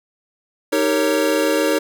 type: chord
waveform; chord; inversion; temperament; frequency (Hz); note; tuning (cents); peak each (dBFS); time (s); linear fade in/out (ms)
square; Eb dominant seventh; none; equal with one note detuned; 311.1 / 392 / 458.9 / 554.4; Eb4 / G4 / Bb4 / Db5; 0 / 0 / -27 / 0; -21 / -25 / -22 / -21; 0.72-1.79; 10
effects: none